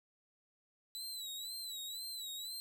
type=tone with vibrato; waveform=sawtooth; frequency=3951 Hz; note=B7; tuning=in tune; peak=-39 dBFS; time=0.95-2.6 s; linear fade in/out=0 ms; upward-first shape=sine; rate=2 Hz; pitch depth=89 cents each way; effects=none